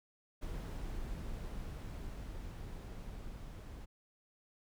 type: noise with level ramp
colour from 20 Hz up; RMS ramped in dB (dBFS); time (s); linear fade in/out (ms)
brown; -41 to -47; 0.41-3.86; 20
effects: none